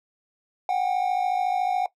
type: tone pair together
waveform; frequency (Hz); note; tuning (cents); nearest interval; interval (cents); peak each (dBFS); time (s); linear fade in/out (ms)
triangle; 735.1 / 789; F#5 / G5; -11 / +11; minor second; 122; -21 / -24; 0.69-1.86; 2
effects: noise-tail reverb RT60 0.1 s tail -18 dB re dry